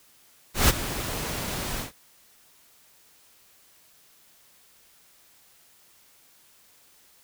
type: noise with ADSR envelope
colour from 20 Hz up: pink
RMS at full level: -17 dBFS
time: 0.54-1.92 s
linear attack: 150 ms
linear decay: 25 ms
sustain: -14 dB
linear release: 130 ms
effects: white hiss -58 dBFS RMS until 7.23 s